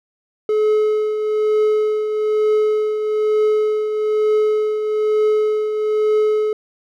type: tone with tremolo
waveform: triangle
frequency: 427.8 Hz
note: A4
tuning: 49 cents flat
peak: -10 dBFS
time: 0.49-6.53 s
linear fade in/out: 2 ms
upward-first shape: triangle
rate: 1.1 Hz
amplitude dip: 55%
effects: none